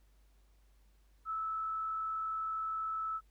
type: tone with frequency modulation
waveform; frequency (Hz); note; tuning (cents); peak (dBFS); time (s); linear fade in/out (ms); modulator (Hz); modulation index
sine; 1308; E6; -14; -34; 1.25-3.21; 50; 51.6; 0.26
effects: added 50 Hz sine -63 dBFS peak until 3.3 s + pink hiss -75 dBFS RMS until 3.3 s